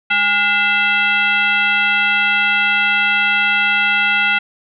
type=tone with frequency modulation; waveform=sine; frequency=2043 Hz; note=C7; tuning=42 cents flat; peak=-12 dBFS; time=0.1-4.39 s; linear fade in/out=10 ms; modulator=612 Hz; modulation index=1.6; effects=none